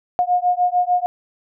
sine beating tone pair, 714 / 720.7 Hz, F5 / F#5, +38 / -46 cents, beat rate 6.7 Hz, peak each -18 dBFS, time 0.19-1.06 s, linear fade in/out 0 ms, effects none

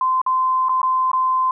sine tone with dropouts, 1034 Hz, C6, 21 cents flat, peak -15 dBFS, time 0.01-1.51 s, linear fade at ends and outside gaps 2 ms, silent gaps 0.216-0.263 / 0.686-0.693 / 0.817-0.83 / 1.116-1.132 s, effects none

